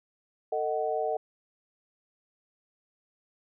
sine chord, D# diminished, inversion second, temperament just, 448 / 622.3 / 746.7 Hz, A4 / D#5 / F#5, +31 / 0 / +16 cents, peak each -31 dBFS, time 0.52-1.17 s, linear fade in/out 5 ms, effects none

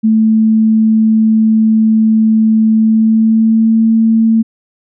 sine tone with pitch glide, 220 to 224.2 Hz, A3 to A3, 0 to +33 cents, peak -6 dBFS, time 0.03-4.43 s, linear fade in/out 20 ms, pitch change +33 cents, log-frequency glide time 2.74-3.84 s, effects none

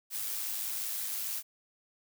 blue noise with amplitude modulation, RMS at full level -34 dBFS, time 0.1-1.43 s, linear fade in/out 50 ms, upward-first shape sine, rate 106 Hz, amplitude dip 35%, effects none

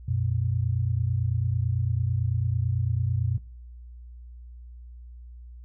sine tone pair together, 92.1 / 121.11 Hz, F#2 / B2, -7 / -33 cents, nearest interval perfect fourth, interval 474 cents, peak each -26 / -26 dBFS, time 0.08-3.38 s, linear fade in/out 5 ms, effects noise-tail reverb RT60 0.4 s tail -18 dB re dry + added 60 Hz sine -41 dBFS peak until 5.64 s

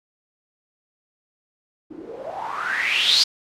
blue noise with low-pass filter sweep, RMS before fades -23 dBFS, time 1.9-3.24 s, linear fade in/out 10 ms, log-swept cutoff 290 to 4800 Hz, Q 7.9, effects none

